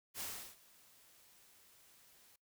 white noise with ADSR envelope, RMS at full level -42 dBFS, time 0.14-2.36 s, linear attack 61 ms, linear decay 350 ms, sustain -23 dB, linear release 5 ms, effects noise-tail reverb RT60 0.2 s tail -26 dB re dry

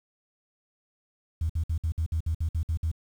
sine tone bursts, 80.7 Hz, E2, 36 cents flat, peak -23 dBFS, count 11, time 1.41-2.915 s, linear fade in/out 5 ms, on 85 ms, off 57 ms, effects tanh soft clip ceiling -20 dBFS + 9-bit

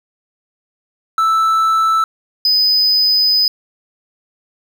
triangle tone pair in turn, 1318.5 / 5004 Hz, E6 / D#8, 0 / +9 cents, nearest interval octave + major seventh, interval 2309 cents, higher second, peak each -9 dBFS, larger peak neither, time 1.18-2.04 / 2.45-3.48 s, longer second, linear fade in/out 2 ms, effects 7-bit

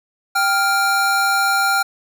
square tone pair together, 784.7 / 1396.9 Hz, G5 / F6, +2 / 0 cents, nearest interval minor seventh, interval 998 cents, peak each -20 / -17 dBFS, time 0.35-1.83 s, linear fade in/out 10 ms, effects none

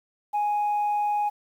sine tone, 830.6 Hz, G#5, in tune, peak -20 dBFS, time 0.33-1.3 s, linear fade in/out 20 ms, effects tanh soft clip ceiling -20 dBFS + 9-bit

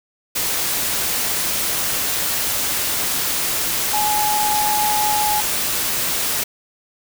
sine tone in noise, 843 Hz, G#5, 26 cents sharp, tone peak -18 dBFS, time 3.93-5.41 s, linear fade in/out 10 ms, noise white, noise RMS -21 dBFS, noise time 0.35-6.44 s, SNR 0 dB, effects none

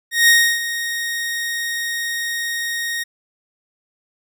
sawtooth tone with ADSR envelope, 1864.7 Hz, A#6, in tune, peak -5 dBFS, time 0.11-3.04 s, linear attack 170 ms, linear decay 310 ms, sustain -13 dB, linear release 15 ms, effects none

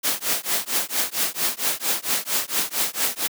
white noise with tremolo, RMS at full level -20 dBFS, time 0.03-3.28 s, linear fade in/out 20 ms, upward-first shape triangle, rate 4.4 Hz, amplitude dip 100%, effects high-pass 200 Hz 12 dB/octave

